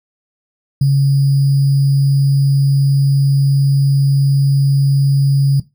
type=tone with sample-and-hold; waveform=sine; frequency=138.59 Hz; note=C#3; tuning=in tune; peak=-8 dBFS; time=0.81-5.6 s; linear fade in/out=5 ms; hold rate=4900 Hz; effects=noise-tail reverb RT60 0.2 s tail -17 dB re dry